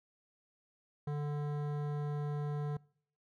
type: tone with hard clipping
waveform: sine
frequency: 146.83 Hz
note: D3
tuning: in tune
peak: -36 dBFS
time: 1.07-2.77 s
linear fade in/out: 5 ms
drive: 15 dB
effects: noise-tail reverb RT60 0.6 s tail -25 dB re dry